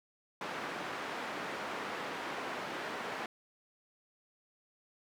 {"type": "band-pass noise", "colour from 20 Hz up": "white", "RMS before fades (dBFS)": -40, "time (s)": [0.41, 3.26], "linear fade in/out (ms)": 2, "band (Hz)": [220, 1600], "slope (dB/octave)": 12, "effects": []}